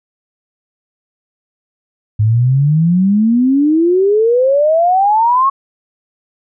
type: exponential sweep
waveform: sine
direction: up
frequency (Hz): 103.83 to 1108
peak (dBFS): -8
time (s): 2.19-5.5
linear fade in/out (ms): 10
effects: none